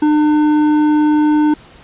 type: tone with hard clipping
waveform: sine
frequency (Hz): 301.5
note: D4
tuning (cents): +46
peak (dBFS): -11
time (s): 0.02-1.54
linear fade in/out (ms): 5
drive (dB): 8
effects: pink hiss -42 dBFS RMS until 1.83 s + resampled to 8000 Hz